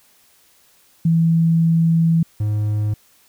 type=tone pair in turn; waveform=sine / triangle; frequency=164.81 / 105.52 Hz; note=E3 / G#2; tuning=0 / +28 cents; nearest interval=minor sixth; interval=772 cents; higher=first; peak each=-12 / -15 dBFS; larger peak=first; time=1.05-2.23 / 2.4-2.94 s; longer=first; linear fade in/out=5 ms; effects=white hiss -55 dBFS RMS until 3.28 s